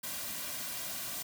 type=noise with comb filter; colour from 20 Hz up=white; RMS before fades=-39 dBFS; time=0.03-1.23 s; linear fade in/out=10 ms; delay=2.3 ms; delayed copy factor=-0.6; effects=none